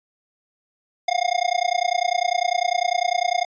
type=tone with amplitude modulation; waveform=square; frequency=713 Hz; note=F5; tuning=36 cents sharp; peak=-16 dBFS; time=1.08-3.45 s; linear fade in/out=5 ms; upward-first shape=sine; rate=30 Hz; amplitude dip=100%; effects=resampled to 16000 Hz